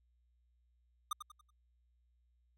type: tone with echo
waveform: square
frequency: 1217 Hz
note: D#6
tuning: 39 cents flat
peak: -34 dBFS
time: 1.11-1.13 s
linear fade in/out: 5 ms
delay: 94 ms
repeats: 4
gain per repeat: -9 dB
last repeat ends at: 1.506 s
effects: added 60 Hz sine -70 dBFS peak until 2.57 s